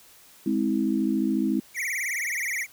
sine chord, Ab augmented, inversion none, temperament equal with one note detuned, 207.7 / 261.6 / 321.9 Hz, Ab3 / C4 / E4, 0 / 0 / -41 cents, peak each -26 dBFS, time 0.46-1.6 s, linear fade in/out 5 ms
square tone with vibrato, 2086 Hz, C7, 6 cents flat, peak -27 dBFS, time 1.74-2.67 s, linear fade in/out 50 ms, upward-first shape triangle, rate 19 Hz, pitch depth 230 cents each way
effects white hiss -53 dBFS RMS until 2.72 s

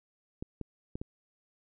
clicks, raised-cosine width 3 ms, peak -24 dBFS, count 4, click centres 0.425 / 0.613 / 0.955 / 1.015 s, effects none

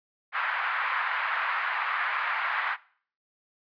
white band-pass noise, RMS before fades -29 dBFS, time 0.32-2.77 s, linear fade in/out 50 ms, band 970 to 1900 Hz, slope 24 dB/octave, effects noise-tail reverb RT60 0.5 s tail -20 dB re dry + resampled to 11025 Hz

